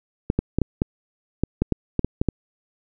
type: clicks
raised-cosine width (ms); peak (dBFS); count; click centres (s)
3; -6; 12; 0.301 / 0.39 / 0.586 / 0.617 / 0.819 / 1.436 / 1.62 / 1.723 / 1.993 / 2.046 / 2.215 / 2.287
effects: none